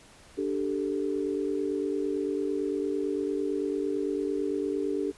sine chord, D suspended fourth, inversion none, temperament just, 293.7 / 391.6 / 440.5 Hz, D4 / G4 / A4, 0 / -2 / +2 cents, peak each -31 / -30 / -33 dBFS, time 0.37-5.12 s, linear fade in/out 20 ms, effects pink hiss -54 dBFS RMS until 5.17 s + resampled to 24000 Hz

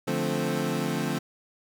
25% pulse chord, D minor seventh, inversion none, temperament equal, 146.83 / 174.61 / 220 / 261.6 Hz, D3 / F3 / A3 / C4, 0 / 0 / 0 / 0 cents, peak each -28 dBFS, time 0.07-1.19 s, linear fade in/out 10 ms, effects none

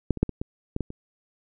clicks, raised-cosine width 3 ms, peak -8 / -20 / -6 / -18 / -16 / -14 / -14 / -24 dBFS, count 8, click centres 0.107 / 0.173 / 0.23 / 0.293 / 0.415 / 0.764 / 0.807 / 0.904 s, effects none

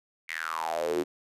square tone with high-pass filter sweep, 40.41 Hz, E1, 34 cents flat, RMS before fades -31 dBFS, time 0.28-1.04 s, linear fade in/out 20 ms, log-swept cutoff 2200 to 310 Hz, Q 7.7, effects resampled to 32000 Hz

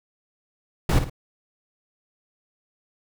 brown noise with echo, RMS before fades -18 dBFS, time 0.89-0.99 s, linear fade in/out 5 ms, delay 54 ms, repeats 2, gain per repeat -9 dB, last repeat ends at 1.098 s, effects none

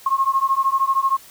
sine beating tone pair, 1073 / 1086 Hz, C6 / C#6, +43 / -36 cents, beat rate 13 Hz, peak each -19 dBFS, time 0.06-1.17 s, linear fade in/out 5 ms, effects white hiss -45 dBFS RMS until 1.3 s

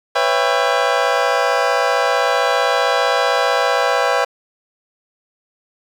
25% pulse chord, C# half-diminished seventh, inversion third, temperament just, 498.9 / 554.4 / 665.2 / 798.3 Hz, B4 / C#5 / E5 / G5, +17 / 0 / +16 / +31 cents, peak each -16 dBFS, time 0.15-4.25 s, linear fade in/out 10 ms, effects low-pass 5000 Hz 12 dB/octave + 7-bit

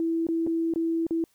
sine tone with dropouts, 329.6 Hz, E4, in tune, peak -23 dBFS, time 0-1.24 s, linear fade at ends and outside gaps 1 ms, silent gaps 0.268-0.287 / 0.466-0.472 / 0.738-0.759 / 1.067-1.108 s, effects white hiss -67 dBFS RMS until 1.34 s

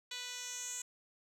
10% pulse tone with band-pass filter sweep, 493.9 Hz, B4, in tune, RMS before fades -43 dBFS, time 0.11-0.82 s, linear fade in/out 5 ms, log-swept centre 4400 to 7200 Hz, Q 3.9, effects none

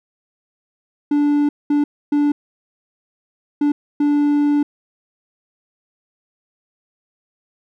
triangle tone bursts at uneven times, 291.6 Hz, D4, 12 cents flat, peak -11 dBFS, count 5, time 1.11-1.49 / 1.7-1.84 / 2.12-2.32 / 3.61-3.72 / 4-4.63 s, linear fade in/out 5 ms, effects none

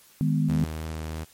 sine chord, G# minor, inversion second, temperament just, 155.74 / 207.7 / 249.2 Hz, D#3 / G#3 / B3, +2 / 0 / +16 cents, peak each -22 / -28 / -27 dBFS, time 0.21-0.64 s, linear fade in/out 0 ms
sawtooth tone with vibrato, 79 Hz, D#2, 27 cents sharp, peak -27 dBFS, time 0.48-1.25 s, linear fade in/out 20 ms, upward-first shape triangle, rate 3.2 Hz, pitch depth 15 cents each way
effects white hiss -55 dBFS RMS until 1.33 s + MP3 64 kbps

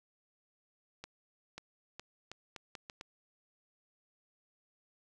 accelerating click train, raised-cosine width 0.2 ms, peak -27 dBFS, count 8, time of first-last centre 1.04-3.011 s, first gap 540 ms, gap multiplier 0.77, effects none

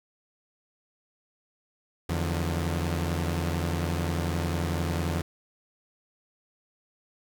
sawtooth tone cluster, 84.2 / 148.7 / 179.6 Hz, E2 / D3 / F3, +37 / +22 / +49 cents, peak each -24 / -29 / -31 dBFS, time 2.09-5.22 s, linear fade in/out 5 ms, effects 10-bit

